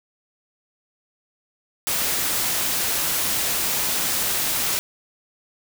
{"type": "noise", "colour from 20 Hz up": "white", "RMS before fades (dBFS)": -23, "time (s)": [1.87, 4.79], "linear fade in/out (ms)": 0, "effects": []}